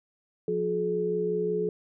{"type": "tone cluster", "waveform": "sine", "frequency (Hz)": [176.7, 360.4, 425.9], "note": ["F3", "F#4", "G#4"], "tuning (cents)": [21, -45, 44], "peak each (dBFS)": [-33, -34, -26], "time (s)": [0.48, 1.69], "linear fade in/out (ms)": 2, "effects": []}